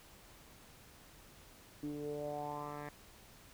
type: tone with low-pass filter sweep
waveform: 10% pulse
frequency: 146.83 Hz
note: D3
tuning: in tune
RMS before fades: -42 dBFS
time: 1.83-2.89 s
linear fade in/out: 2 ms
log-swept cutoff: 290 to 1700 Hz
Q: 4.8
effects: pink hiss -59 dBFS RMS until 3.53 s